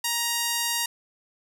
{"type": "tone", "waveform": "5% pulse", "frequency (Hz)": 940, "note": "A#5", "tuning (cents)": 14, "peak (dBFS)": -12, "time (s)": [0.04, 0.86], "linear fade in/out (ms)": 5, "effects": []}